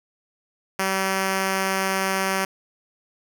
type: tone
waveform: 5% pulse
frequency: 191.8 Hz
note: G3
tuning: 37 cents flat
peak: -10 dBFS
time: 0.79-2.45 s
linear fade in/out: 5 ms
effects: none